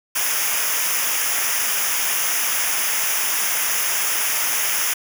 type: noise with comb filter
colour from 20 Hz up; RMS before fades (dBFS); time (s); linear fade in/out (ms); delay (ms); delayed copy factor
white; -21; 0.15-4.94; 10; 0.24; -0.85
effects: none